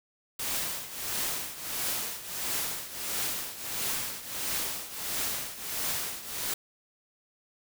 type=noise with tremolo; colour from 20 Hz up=white; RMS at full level=-30 dBFS; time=0.39-6.54 s; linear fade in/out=5 ms; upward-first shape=triangle; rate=1.5 Hz; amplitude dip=80%; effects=none